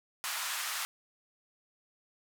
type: band-pass noise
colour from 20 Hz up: pink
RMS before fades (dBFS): -36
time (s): 0.24-0.85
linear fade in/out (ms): 0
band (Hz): 1000 to 15000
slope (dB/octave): 24
effects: none